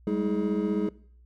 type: tone cluster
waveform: triangle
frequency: 195.8 / 211.3 / 318.5 / 420.3 Hz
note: G3 / G#3 / D#4 / G#4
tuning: -2 / +30 / +41 / +21 cents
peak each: -28 dBFS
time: 0.07-0.89 s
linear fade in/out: 2 ms
effects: noise-tail reverb RT60 0.6 s tail -21 dB re dry + added 60 Hz sine -52 dBFS peak until 1.25 s